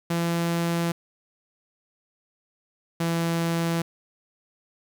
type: tone pair in turn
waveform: sawtooth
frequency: 169.3 / 167.26 Hz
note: E3 / E3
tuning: +46 / +26 cents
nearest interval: unison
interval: 20 cents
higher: first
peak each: -19 dBFS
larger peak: neither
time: 0.1-0.92 / 3-3.82 s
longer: neither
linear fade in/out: 5 ms
effects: 10-bit